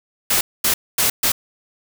white noise bursts at uneven times, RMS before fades -17 dBFS, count 4, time 0.3-0.41 / 0.64-0.74 / 0.98-1.1 / 1.23-1.32 s, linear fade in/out 5 ms, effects none

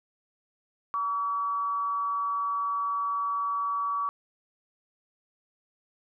sine tone with frequency modulation, 1140 Hz, C#6, 48 cents sharp, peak -26 dBFS, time 0.94-4.09 s, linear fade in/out 0 ms, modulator 196 Hz, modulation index 0.3, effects none

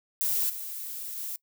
violet noise with level steps, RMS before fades -27 / -37 / -35 dBFS, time 0.21-1.36 s, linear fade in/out 0 ms, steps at 0.49 / 1.17 s, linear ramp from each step 10 ms, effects noise-tail reverb RT60 0.1 s tail -23 dB re dry

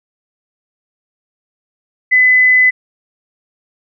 sine tone, 2011 Hz, B6, 31 cents sharp, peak -6 dBFS, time 2.11-2.71 s, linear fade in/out 20 ms, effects none

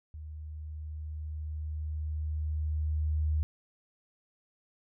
sine tone with level ramp, 76.8 Hz, D#2, 22 cents flat, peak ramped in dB -40 to -25 dBFS, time 0.14-3.43 s, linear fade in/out 0 ms, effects none

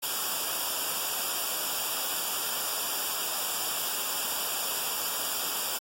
white noise with comb filter, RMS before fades -31 dBFS, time 0.02-5.79 s, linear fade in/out 20 ms, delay 0.48 ms, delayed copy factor -0.85, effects AAC 48 kbps

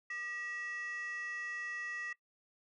sine tone with frequency modulation, 1923 Hz, B6, 47 cents flat, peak -36 dBFS, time 0.1-2.13 s, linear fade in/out 5 ms, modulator 716 Hz, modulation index 0.5, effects noise-tail reverb RT60 0.1 s tail -20 dB re dry + tanh soft clip ceiling -37 dBFS

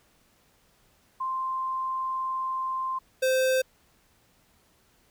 sine / square tone pair in turn, 1046.5 / 519.6 Hz, C6 / C5, 0 / -12 cents, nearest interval octave, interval 1212 cents, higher first, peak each -27 / -22 dBFS, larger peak second, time 1.2-2.99 / 3.22-3.62 s, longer first, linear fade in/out 10 ms, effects pink hiss -64 dBFS RMS until 5.1 s

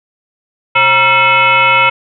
sine tone with frequency modulation, 1767 Hz, A6, 7 cents sharp, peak -6 dBFS, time 0.75-1.9 s, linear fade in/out 10 ms, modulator 410 Hz, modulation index 2.5, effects none

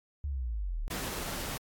sine linear sweep, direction down, 74.3 to 32.65 Hz, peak -31 dBFS, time 0.24-0.88 s, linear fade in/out 0 ms
pink noise, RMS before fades -37 dBFS, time 0.9-1.58 s, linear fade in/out 10 ms
effects AAC 64 kbps

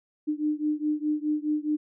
sine beating tone pair, 300 / 304.8 Hz, D4 / D#4, +37 / -36 cents, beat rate 4.8 Hz, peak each -27 / -28 dBFS, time 0.27-1.77 s, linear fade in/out 20 ms, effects none

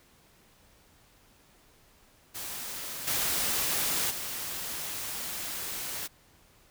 white noise with level steps, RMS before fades -38 / -29 / -36 dBFS, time 2.34-6.08 s, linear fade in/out 20 ms, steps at 3.07 / 4.1 s, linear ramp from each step 10 ms, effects pink hiss -61 dBFS RMS until 6.7 s

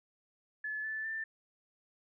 sine tone with pitch steps, 1722 / 1750.1 / 1778.6 Hz, A6 / A6 / A6, -38 / -10 / +18 cents, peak -35 dBFS, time 0.64-1.24 s, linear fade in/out 5 ms, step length 200 ms, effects none

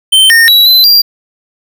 square tone with pitch steps, 3103 / 1834 / 3908 / 4038 / 4755 Hz, G7 / A#6 / B7 / B7 / D8, -18 / -29 / -19 / +38 / +21 cents, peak -3 dBFS, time 0.12-1.02 s, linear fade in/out 10 ms, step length 180 ms, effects none

